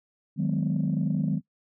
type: chord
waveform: sine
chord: G# minor seventh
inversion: second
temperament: equal with one note detuned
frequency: 155.56 / 185 / 207.7 / 252.1 Hz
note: D#3 / F#3 / G#3 / B3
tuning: 0 / 0 / 0 / +36 cents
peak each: -26 / -27 / -29 / -31 dBFS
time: 0.36-1.41 s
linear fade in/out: 50 ms
effects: noise-tail reverb RT60 0.1 s tail -19 dB re dry + tanh soft clip ceiling -17 dBFS